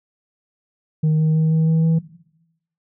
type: tone with pitch steps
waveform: sine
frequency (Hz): 155.56 / 157 / 158.46 / 159.93 / 161.42 / 162.92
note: D#3 / D#3 / D#3 / D#3 / E3 / E3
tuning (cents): 0 / +16 / +32 / +48 / -36 / -20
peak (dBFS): -11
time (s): 1.03-1.99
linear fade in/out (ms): 10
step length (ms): 160
effects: noise-tail reverb RT60 0.8 s tail -17 dB re dry + tanh soft clip ceiling -13 dBFS